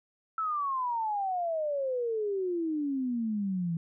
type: exponential sweep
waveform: sine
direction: down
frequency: 1329 to 162.8 Hz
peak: -28 dBFS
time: 0.38-3.77 s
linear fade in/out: 2 ms
effects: none